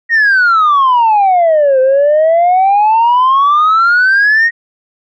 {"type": "exponential two-way sweep", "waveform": "sine", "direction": "down then up", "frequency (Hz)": [1888, 514, 1888], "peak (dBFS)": -4, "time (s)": [0.09, 4.51], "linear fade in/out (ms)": 50, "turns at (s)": 1.8, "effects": ["tanh soft clip ceiling -4 dBFS"]}